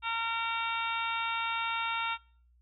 harmonic tone, 458.4 Hz, A#4, 29 cents flat, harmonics 2 / 3 / 4 / 5 / 6 / 7 / 8, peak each -35 / -34 / -46 / -38 / -37 / -46 / -40 dBFS, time 0.02-2.18 s, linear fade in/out 50 ms, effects noise-tail reverb RT60 0.5 s tail -24 dB re dry + added 60 Hz sine -61 dBFS peak until 2.61 s

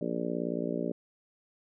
harmonic tone, 58.7 Hz, A#1, 13 cents sharp, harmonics 3 / 4 / 5 / 6 / 7 / 8 / 9 / 10, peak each -37 / -36 / -36 / -40 / -37 / -40 / -44 / -39 dBFS, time 0.01-0.92 s, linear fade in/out 5 ms, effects none

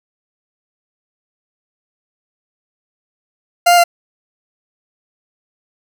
40% pulse tone with pitch steps, 698 / 702 / 691 Hz, F5 / F5 / F5, -1 / +9 / -19 cents, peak -6 dBFS, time 3.66-3.84 s, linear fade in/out 10 ms, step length 60 ms, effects none

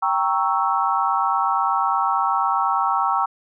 sine chord, G diminished seventh, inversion none, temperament equal, 784 / 932.3 / 1108.7 / 1318.5 Hz, G5 / Bb5 / Db6 / Fb6, 0 / 0 / 0 / 0 cents, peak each -23 dBFS, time 0.02-3.26 s, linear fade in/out 10 ms, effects none

